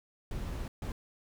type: noise bursts at uneven times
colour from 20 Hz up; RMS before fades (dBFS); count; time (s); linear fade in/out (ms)
brown; -37; 2; 0.31-0.68 / 0.82-0.92; 2
effects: none